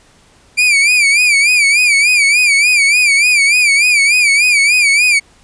40% pulse tone with vibrato, 2349 Hz, D7, in tune, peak -7 dBFS, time 0.57-5.2 s, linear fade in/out 20 ms, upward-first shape sine, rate 3.4 Hz, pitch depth 110 cents each way, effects pink hiss -48 dBFS RMS until 5.43 s + resampled to 22050 Hz

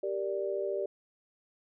sine chord, G minor, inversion none, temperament equal, 392 / 466.2 / 587.3 Hz, G4 / Bb4 / D5, 0 / 0 / 0 cents, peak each -33 / -38 / -34 dBFS, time 0.03-0.86 s, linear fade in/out 5 ms, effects none

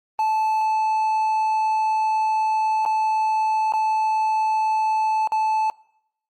triangle tone with dropouts, 872 Hz, A5, 16 cents flat, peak -16 dBFS, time 0.19-5.7 s, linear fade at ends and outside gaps 1 ms, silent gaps 2.852-2.86 / 3.723-3.736 / 5.274-5.32 s, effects noise-tail reverb RT60 0.8 s tail -24 dB re dry + Opus 24 kbps

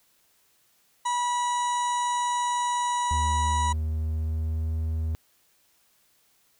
harmonic tone, 973 Hz, B5, 26 cents flat, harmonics 1 / 2 / 3 / 4 / 6 / 7 / 8 / 9 / 10, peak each -24 / -38 / -42 / -38 / -46 / -38 / -49 / -42 / -50 dBFS, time 1.05-3.73 s, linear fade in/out 10 ms
triangle tone with pitch glide, 77.9 to 79.81 Hz, D#2 to D#2, +3 to +45 cents, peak -23 dBFS, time 3.11-5.15 s, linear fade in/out 0 ms, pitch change +42 cents, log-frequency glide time 3.65-4.73 s
effects white hiss -65 dBFS RMS until 6.59 s

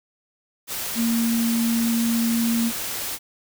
sine tone in noise, 231.1 Hz, A#3, 15 cents flat, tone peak -19 dBFS, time 0.95-2.72 s, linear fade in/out 50 ms, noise white, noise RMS -29 dBFS, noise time 0.67-3.19 s, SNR +7 dB, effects none

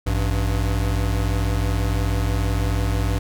square tone pair together, 55.13 / 98 Hz, A1 / G2, +4 / 0 cents, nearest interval minor seventh, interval 996 cents, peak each -22 / -23 dBFS, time 0.06-3.19 s, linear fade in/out 10 ms, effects none

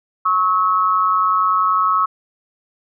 sine tone pair together, 1101 / 1290.2 Hz, C#6 / E6, -12 / -38 cents, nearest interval minor third, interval 274 cents, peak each -16 dBFS, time 0.25-2.06 s, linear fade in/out 10 ms, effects none

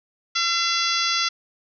harmonic tone, 680 Hz, F5, 46 cents flat, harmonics 2 / 3 / 4 / 5 / 6 / 7 / 8 / 9, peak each -26 / -29 / -30 / -27 / -30 / -26 / -31 / -31 dBFS, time 0.35-1.29 s, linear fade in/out 10 ms, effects none

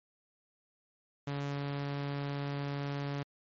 sawtooth tone, 141.8 Hz, C#3, 40 cents sharp, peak -30 dBFS, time 1.27-3.23 s, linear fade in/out 5 ms, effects low-pass 5000 Hz 12 dB/octave + MP3 32 kbps

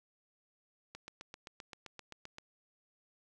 click train, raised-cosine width 0.2 ms, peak -29 dBFS, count 12, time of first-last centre 0.95-2.384 s, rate 7.67 Hz, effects 11-bit

